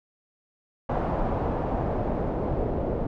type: noise with low-pass filter sweep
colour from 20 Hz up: pink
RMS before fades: -27 dBFS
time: 0.89-3.07 s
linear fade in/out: 5 ms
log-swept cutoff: 860 to 540 Hz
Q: 1.6
effects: none